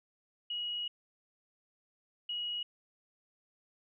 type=tone bursts at uneven times; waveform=sine; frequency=2903 Hz; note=F#7; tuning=34 cents flat; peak=-34 dBFS; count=2; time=0.5-0.88 / 2.29-2.63 s; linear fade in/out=5 ms; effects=none